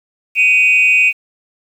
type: tone with amplitude modulation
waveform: sine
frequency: 2500 Hz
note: D#7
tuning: 8 cents sharp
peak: -3 dBFS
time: 0.35-1.13 s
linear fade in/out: 50 ms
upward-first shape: sine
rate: 232 Hz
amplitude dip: 90%
effects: tanh soft clip ceiling -1 dBFS + 7-bit